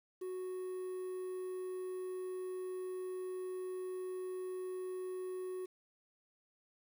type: tone with quantisation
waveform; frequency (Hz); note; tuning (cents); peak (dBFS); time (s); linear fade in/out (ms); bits
triangle; 369.4; F#4; -3; -37; 0.21-5.66; 10; 10
effects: none